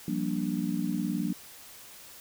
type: chord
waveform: sine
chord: G minor seventh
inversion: third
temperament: just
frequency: 176.4 / 196 / 235.2 / 294 Hz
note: F3 / G3 / Bb3 / D4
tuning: +18 / 0 / +16 / +2 cents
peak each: -33 dBFS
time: 0.08-1.33 s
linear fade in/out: 2 ms
effects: white hiss -49 dBFS RMS until 2.2 s